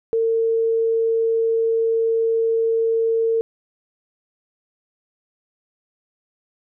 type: tone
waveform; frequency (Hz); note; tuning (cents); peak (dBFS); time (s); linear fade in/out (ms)
sine; 453.5; A#4; -48; -16; 0.13-3.41; 0
effects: none